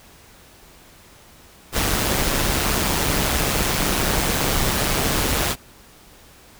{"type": "noise with amplitude modulation", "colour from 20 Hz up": "pink", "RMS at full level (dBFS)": -18, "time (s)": [1.72, 5.56], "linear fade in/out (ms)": 50, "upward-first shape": "sine", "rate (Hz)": 140, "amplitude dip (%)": 60, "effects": ["pink hiss -48 dBFS RMS until 6.59 s"]}